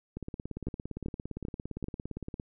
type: two click trains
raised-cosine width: 3 ms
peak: -21 / -24 dBFS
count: 4 / 40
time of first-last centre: 0.67-1.842 / 0.17-2.399 s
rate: 2.56 / 17.5 Hz
effects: none